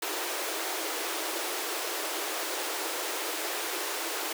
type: high-pass noise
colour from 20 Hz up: pink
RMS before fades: -33 dBFS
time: 0.02-4.33 s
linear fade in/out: 5 ms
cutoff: 310 Hz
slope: 96 dB/octave
effects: none